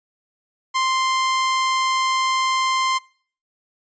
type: tone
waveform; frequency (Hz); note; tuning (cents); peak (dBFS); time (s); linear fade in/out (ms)
sawtooth; 1046.5; C6; 0; -14; 0.74-2.99; 20
effects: noise-tail reverb RT60 0.5 s tail -24 dB re dry + resampled to 16000 Hz